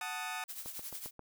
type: chord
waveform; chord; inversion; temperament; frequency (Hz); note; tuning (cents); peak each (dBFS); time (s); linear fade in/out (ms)
20% pulse; D# diminished; first; equal; 740 / 880 / 1244.5; F#5 / A5 / D#6; 0 / 0 / 0; -37; 0.01-0.44; 2
type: noise with tremolo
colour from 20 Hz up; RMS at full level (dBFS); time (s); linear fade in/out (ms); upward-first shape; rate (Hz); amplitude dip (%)
blue; -41; 0.48-1.11; 20; triangle; 11; 70
type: click train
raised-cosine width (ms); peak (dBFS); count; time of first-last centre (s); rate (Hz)
1; -33; 5; 0.66-1.193; 7.5
effects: none